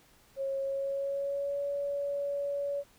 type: tone with pitch glide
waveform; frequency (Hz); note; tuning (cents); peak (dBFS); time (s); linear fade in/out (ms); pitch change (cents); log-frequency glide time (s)
sine; 544 to 566.8; C#5 to C#5; -33 to +38; -30; 0.36-2.84; 50; +71; 0.59-1.6
effects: pink hiss -62 dBFS RMS until 2.98 s